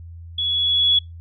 sine tone with level ramp, 3378 Hz, G#7, 29 cents sharp, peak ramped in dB -20 to -12 dBFS, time 0.38-0.99 s, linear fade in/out 5 ms, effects noise-tail reverb RT60 0.2 s tail -26 dB re dry + added 84 Hz sine -35 dBFS peak until 1.2 s

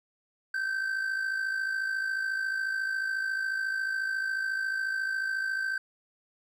triangle tone with amplitude modulation, 1553 Hz, G6, 17 cents flat, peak -24 dBFS, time 0.54-5.78 s, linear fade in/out 5 ms, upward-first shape sine, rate 54.1 Hz, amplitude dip 55%, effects none

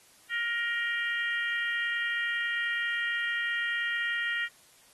harmonic tone with a mistuned harmonic, 470.4 Hz, A#4, 16 cents sharp, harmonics 3 / 4 / 5 / 6 / 7, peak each -36 / -29 / -40 / -40 / -41 dBFS, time 0.29-4.49 s, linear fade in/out 50 ms, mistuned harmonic 7, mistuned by -59 cents, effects white hiss -59 dBFS RMS until 4.93 s + AAC 32 kbps

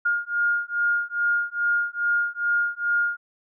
sine beating tone pair, 1417 / 1419.4 Hz, F6 / F6, +25 / +28 cents, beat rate 2.4 Hz, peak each -24 / -24 dBFS, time 0.05-3.17 s, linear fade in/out 10 ms, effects none

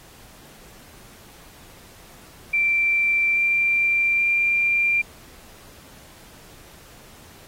sine tone with pitch steps, 2349 / 2364 / 2379 Hz, D7 / D7 / D7, 0 / +11 / +22 cents, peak -17 dBFS, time 2.53-5.02 s, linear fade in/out 10 ms, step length 830 ms, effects pink hiss -48 dBFS RMS until 7.47 s + AAC 48 kbps

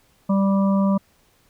harmonic tone, 196 Hz, G3, in tune, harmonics 1 / 3 / 5 / 6, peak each -16 / -26 / -30 / -32 dBFS, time 0.29-0.98 s, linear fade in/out 10 ms, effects pink hiss -60 dBFS RMS until 1.49 s

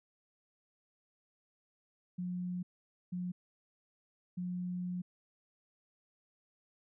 sine tone bursts at uneven times, 179.4 Hz, F3, 47 cents sharp, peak -35 dBFS, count 3, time 2.18-2.63 / 3.12-3.32 / 4.37-5.02 s, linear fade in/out 10 ms, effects none

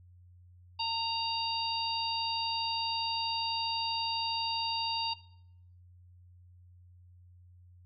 harmonic tone with a mistuned harmonic, 932.3 Hz, A#5, in tune, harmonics 1 / 3 / 4 / 5, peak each -34 / -36 / -39 / -35 dBFS, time 0.79-5.14 s, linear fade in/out 10 ms, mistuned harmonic 1, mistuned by -34 cents, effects noise-tail reverb RT60 0.7 s tail -18 dB re dry + added 89 Hz sine -54 dBFS peak until 7.85 s

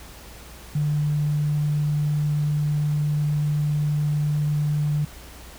triangle tone with tanh clipping, 148.6 Hz, D3, 21 cents sharp, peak -19 dBFS, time 0.75-5.05 s, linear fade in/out 5 ms, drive 2 dB, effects added 60 Hz sine -44 dBFS peak until 5.58 s + pink hiss -44 dBFS RMS until 5.58 s

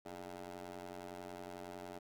15% pulse ring-modulated tone, 90.9 Hz, F#2, 30 cents flat, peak -37 dBFS, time 0.05-1.99 s, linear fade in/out 10 ms, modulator 507 Hz, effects none

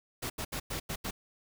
pink noise bursts at uneven times, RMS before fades -36 dBFS, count 6, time 0.22-0.3 / 0.38-0.45 / 0.52-0.6 / 0.7-0.8 / 0.89-0.96 / 1.04-1.11 s, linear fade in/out 10 ms, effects none

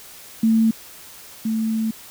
sine tone pair in turn, 223.4 / 221.7 Hz, A3 / A3, +27 / +13 cents, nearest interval unison, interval 14 cents, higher first, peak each -13 / -19 dBFS, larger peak first, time 0.43-0.71 / 1.45-1.91 s, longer second, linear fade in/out 5 ms, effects white hiss -42 dBFS RMS until 2.1 s

